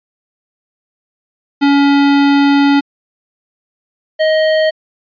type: tone pair in turn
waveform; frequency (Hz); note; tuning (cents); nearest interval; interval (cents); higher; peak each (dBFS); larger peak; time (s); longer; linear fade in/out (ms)
square; 282.1 / 627.8; C#4 / D#5; +30 / +15; octave + major second; 1385; second; -8 / -10; first; 1.61-2.81 / 4.19-4.71; first; 20
effects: resampled to 11025 Hz